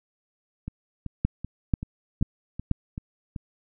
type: two click trains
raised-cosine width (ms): 5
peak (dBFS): -9 / -20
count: 4 / 8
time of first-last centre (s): 1.25-2.713 / 0.68-3.362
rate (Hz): 2.05 / 2.61
effects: none